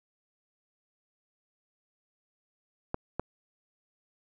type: clicks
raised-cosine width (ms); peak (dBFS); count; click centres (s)
1; -16; 2; 2.944 / 3.196
effects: none